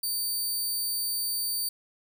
15% pulse tone, 4600 Hz, D8, 37 cents flat, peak -21 dBFS, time 0.03-1.69 s, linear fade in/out 5 ms, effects none

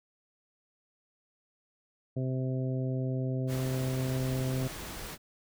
harmonic tone, 130 Hz, C3, 11 cents flat, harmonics 1 / 2 / 3 / 4 / 5, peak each -30 / -36 / -40 / -42 / -44 dBFS, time 2.16-4.68 s, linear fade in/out 10 ms
pink noise, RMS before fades -41 dBFS, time 3.47-5.18 s, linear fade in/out 50 ms
effects none

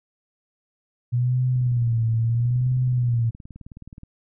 sine tone with vibrato, 120 Hz, B2, 49 cents flat, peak -18 dBFS, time 1.12-3.31 s, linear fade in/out 20 ms, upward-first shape sine, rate 0.76 Hz, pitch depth 100 cents each way
click train, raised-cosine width 5 ms, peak -28 dBFS, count 48, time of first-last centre 1.56-4.034 s, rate 19 Hz
effects none

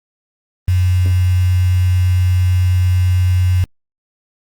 sine tone with quantisation, 90.9 Hz, F#2, 30 cents flat, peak -10 dBFS, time 0.68-3.64 s, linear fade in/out 0 ms, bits 5, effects Opus 24 kbps

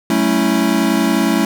square chord, F# minor seventh, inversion none, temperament equal with one note detuned, 189.32 / 220 / 277.2 / 329.6 Hz, F#3 / A3 / C#4 / E4, +40 / 0 / 0 / 0 cents, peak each -21 / -18 / -19 / -19 dBFS, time 0.1-1.45 s, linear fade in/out 2 ms, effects none

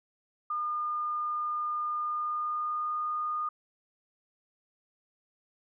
sine tone with pitch glide, 1213 to 1224.3 Hz, D#6 to D#6, -44 to -28 cents, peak -29 dBFS, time 0.5-3.49 s, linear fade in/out 5 ms, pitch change +16 cents, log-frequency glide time 1.97-2.98 s, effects none

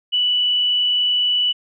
sine tone with frequency modulation, 2962 Hz, F#7, 1 cent sharp, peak -15 dBFS, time 0.12-1.53 s, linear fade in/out 20 ms, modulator 30.3 Hz, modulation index 0.65, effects none

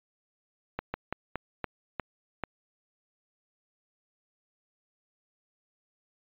slowing click train, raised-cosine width 0.5 ms, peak -16 dBFS, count 7, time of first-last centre 0.79-2.437 s, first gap 150 ms, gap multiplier 1.24, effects resampled to 8000 Hz

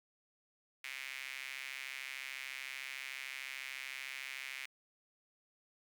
sawtooth tone with high-pass filter, 133.6 Hz, C3, 36 cents sharp, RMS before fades -45 dBFS, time 0.84-4.66 s, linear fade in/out 2 ms, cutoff 2200 Hz, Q 4.1, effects none

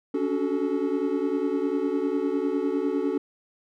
triangle tone cluster, 279.1 / 289 / 373.4 / 436.1 Hz, C#4 / D4 / F#4 / A4, +12 / -28 / +16 / -15 cents, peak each -27 dBFS, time 0.14-3.18 s, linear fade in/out 5 ms, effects none

